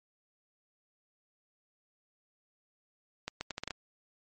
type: accelerating click train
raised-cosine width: 0.2 ms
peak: -18 dBFS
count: 7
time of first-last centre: 3.28-3.707 s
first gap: 130 ms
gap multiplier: 0.75
effects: MP3 32 kbps